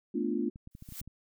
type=chord; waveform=sine; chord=B half-diminished seventh; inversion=third; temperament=equal; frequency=220 / 246.9 / 293.7 / 349.2 Hz; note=A3 / B3 / D4 / F4; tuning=0 / 0 / 0 / 0 cents; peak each=-34 dBFS; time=0.14-0.5 s; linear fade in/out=10 ms
type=clicks; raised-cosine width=5 ms; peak=-34 dBFS; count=8; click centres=0.559 / 0.674 / 0.751 / 0.824 / 0.889 / 0.923 / 1.014 / 1.076 s
type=noise with exponential growth; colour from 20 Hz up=blue; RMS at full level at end=-39 dBFS; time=0.71-1.01 s; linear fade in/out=5 ms; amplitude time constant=65 ms
effects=none